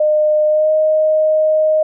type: tone with pitch glide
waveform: sine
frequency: 609 to 621.8 Hz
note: D#5 to D#5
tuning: -37 to -1 cents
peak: -10 dBFS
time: 0-1.83 s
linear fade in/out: 5 ms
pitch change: +36 cents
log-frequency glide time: 0.47-0.71 s
effects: none